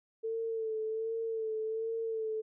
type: tone with vibrato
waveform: sine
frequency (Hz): 445.4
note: A4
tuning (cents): +21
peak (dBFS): -32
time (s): 0.23-2.42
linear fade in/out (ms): 20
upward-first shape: sine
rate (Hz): 1.3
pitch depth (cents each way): 34
effects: none